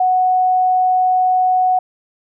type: tone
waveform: sine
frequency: 739 Hz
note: F#5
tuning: 2 cents flat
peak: -11 dBFS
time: 0-1.79 s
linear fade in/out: 5 ms
effects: none